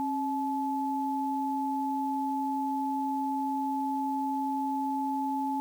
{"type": "tone pair together", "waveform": "sine", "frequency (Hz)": [271.2, 861], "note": ["C#4", "A5"], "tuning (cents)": [-38, -38], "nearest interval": "octave + minor sixth", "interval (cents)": 2000, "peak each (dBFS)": [-31, -30], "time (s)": [0, 5.6], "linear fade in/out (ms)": 0, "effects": ["9-bit"]}